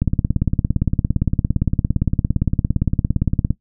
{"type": "click train", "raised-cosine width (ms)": 5, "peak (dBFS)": -4, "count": 62, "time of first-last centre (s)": [0.02, 3.506], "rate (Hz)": 17.5, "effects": ["noise-tail reverb RT60 0.1 s tail -17 dB re dry"]}